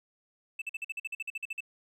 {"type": "tone bursts", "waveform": "triangle", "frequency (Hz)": 2640, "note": "E7", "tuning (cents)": 2, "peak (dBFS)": -31, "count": 14, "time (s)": [0.59, 1.606], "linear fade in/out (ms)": 5, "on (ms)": 28, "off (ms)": 48, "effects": []}